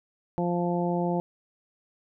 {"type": "harmonic tone", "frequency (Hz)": 174.61, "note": "F3", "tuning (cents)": 0, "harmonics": [1, 2, 3, 4, 5], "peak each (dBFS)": [-27, -30, -32, -33, -34], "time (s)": [0.38, 1.2], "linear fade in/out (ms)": 0, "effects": []}